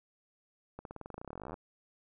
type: accelerating click train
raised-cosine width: 1 ms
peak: -29 dBFS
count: 27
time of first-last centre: 0.79-1.541 s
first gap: 62 ms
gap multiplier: 0.93
effects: none